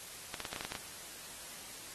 clicks, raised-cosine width 0.2 ms, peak -20 dBFS, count 9, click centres 0.342 / 0.403 / 0.452 / 0.53 / 0.562 / 0.609 / 0.65 / 0.721 / 0.752 s, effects white hiss -48 dBFS RMS until 1.94 s + AAC 32 kbps

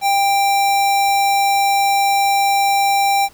sine tone with sample-and-hold, 795 Hz, G5, 24 cents sharp, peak -12 dBFS, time 0.01-3.29 s, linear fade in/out 50 ms, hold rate 3150 Hz, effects pink hiss -48 dBFS RMS until 3.33 s

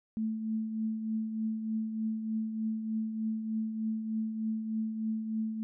sine tone with tremolo, 220 Hz, A3, in tune, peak -28 dBFS, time 0.17-5.63 s, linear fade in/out 0 ms, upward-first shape triangle, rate 3.3 Hz, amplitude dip 55%, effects none

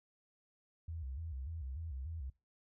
sine tone with vibrato, 73.42 Hz, D2, in tune, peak -40 dBFS, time 0.88-2.3 s, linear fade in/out 5 ms, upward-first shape square, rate 3.4 Hz, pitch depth 190 cents each way, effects noise-tail reverb RT60 0.3 s tail -22 dB re dry

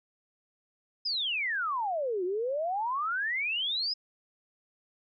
sine exponential two-way sweep, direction down then up, 5170 to 349.2 to 5170 Hz, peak -28 dBFS, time 1.05-3.94 s, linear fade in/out 10 ms, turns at 2.24 s, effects none

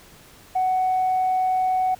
sine tone, 745 Hz, F#5, 12 cents sharp, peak -17 dBFS, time 0.55-1.95 s, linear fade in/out 10 ms, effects tanh soft clip ceiling -15 dBFS + pink hiss -49 dBFS RMS until 1.99 s

